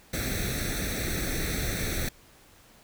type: noise with comb filter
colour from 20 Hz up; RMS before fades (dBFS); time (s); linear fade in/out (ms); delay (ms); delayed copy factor
pink; -30; 0.13-2.09; 5; 0.5; +0.85
effects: pink hiss -56 dBFS RMS until 2.83 s